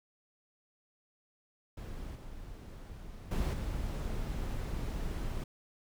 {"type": "noise with level steps", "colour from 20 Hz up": "brown", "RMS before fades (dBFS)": [-42, -46, -31, -36], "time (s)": [1.77, 5.44], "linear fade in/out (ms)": 5, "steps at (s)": [2.15, 3.31, 3.53], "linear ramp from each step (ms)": 5, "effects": []}